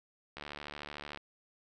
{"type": "click train", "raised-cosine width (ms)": 0.3, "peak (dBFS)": -26, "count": 60, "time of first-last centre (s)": [0.37, 1.174], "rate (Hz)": 73.4, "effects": []}